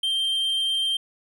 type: tone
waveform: triangle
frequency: 3156 Hz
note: G7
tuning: 11 cents sharp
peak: -20 dBFS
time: 0.03-0.97 s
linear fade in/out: 5 ms
effects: none